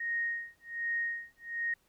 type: tone with tremolo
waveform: sine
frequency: 1864.7 Hz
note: A#6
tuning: in tune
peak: -29 dBFS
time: 0-1.74 s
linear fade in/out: 5 ms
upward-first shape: sine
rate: 1.3 Hz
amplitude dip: 100%
effects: pink hiss -71 dBFS RMS until 1.88 s